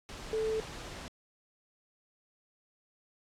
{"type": "tone in noise", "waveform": "sine", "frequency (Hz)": 439.3, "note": "A4", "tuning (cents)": -3, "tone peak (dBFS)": -29, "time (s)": [0.33, 0.6], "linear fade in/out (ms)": 0, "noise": "pink", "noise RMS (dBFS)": -44, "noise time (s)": [0.09, 1.08], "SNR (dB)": 12, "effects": ["low-pass 7000 Hz 12 dB/octave", "AAC 64 kbps"]}